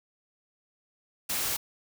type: noise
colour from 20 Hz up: white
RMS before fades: -30 dBFS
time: 1.29-1.57 s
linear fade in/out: 10 ms
effects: none